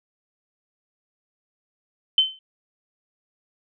sine tone with exponential decay, 3073 Hz, G7, 35 cents flat, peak -10 dBFS, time 2.18-2.39 s, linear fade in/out 2 ms, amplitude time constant 44 ms, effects none

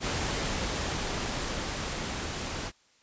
pink noise with level ramp, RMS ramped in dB -30 to -35 dBFS, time 0-2.72 s, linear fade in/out 50 ms, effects white hiss -64 dBFS RMS until 3.02 s + resampled to 16000 Hz

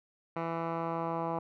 10% pulse tone with low-pass filter sweep, 166 Hz, E3, 12 cents sharp, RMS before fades -34 dBFS, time 0.36-1.39 s, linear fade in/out 5 ms, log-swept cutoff 1600 to 1000 Hz, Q 2.1, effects none

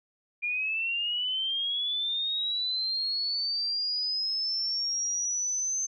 sine linear sweep, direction up, 2400 to 6272 Hz, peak -27 dBFS, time 0.42-5.87 s, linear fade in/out 20 ms, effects none

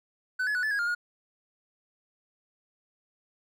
triangle tone with pitch steps, 1507 / 1701 / 1478 / 1737 / 1647 / 1409 / 1435 Hz, F#6 / G#6 / F#6 / A6 / G#6 / F6 / F6, +31 / +41 / -2 / -23 / -15 / +15 / +47 cents, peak -24 dBFS, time 0.39-0.95 s, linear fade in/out 10 ms, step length 80 ms, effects none

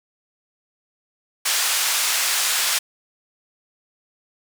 white band-pass noise, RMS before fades -21 dBFS, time 1.45-2.79 s, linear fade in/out 10 ms, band 940 to 9300 Hz, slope 12 dB/octave, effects none

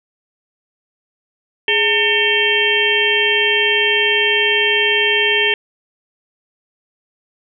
harmonic tone with a mistuned harmonic, 450 Hz, A4, 39 cents sharp, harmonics 1 / 2 / 4 / 5 / 6 / 7, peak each -20 / -27 / -19 / -20 / -18 / -18 dBFS, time 1.68-5.54 s, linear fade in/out 2 ms, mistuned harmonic 1, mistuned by -130 cents, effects none

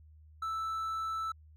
triangle tone, 1318.5 Hz, E6, in tune, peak -31 dBFS, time 0.42-1.32 s, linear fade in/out 5 ms, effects added 77 Hz sine -54 dBFS peak until 1.56 s

